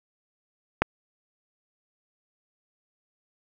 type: click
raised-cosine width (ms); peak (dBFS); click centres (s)
0.5; -4; 0.82
effects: none